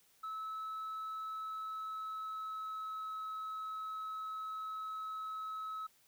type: tone with pitch glide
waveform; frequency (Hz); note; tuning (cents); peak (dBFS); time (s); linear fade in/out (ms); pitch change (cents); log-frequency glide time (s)
sine; 1300 to 1289.5; E6 to E6; -24 to -39; -37; 0.23-5.87; 10; -15; 1.32-3.19
effects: tanh soft clip ceiling -38 dBFS + white hiss -69 dBFS RMS until 6.07 s